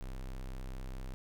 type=tone; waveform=square; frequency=32.38 Hz; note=C1; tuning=17 cents flat; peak=-40 dBFS; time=0.01-1.14 s; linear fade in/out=0 ms; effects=none